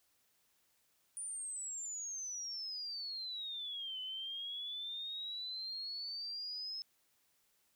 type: exponential two-way sweep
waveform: sine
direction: down then up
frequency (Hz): 9450 to 3013 to 5210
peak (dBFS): -40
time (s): 1.17-6.82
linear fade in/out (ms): 0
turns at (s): 4
effects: white hiss -75 dBFS RMS until 7.75 s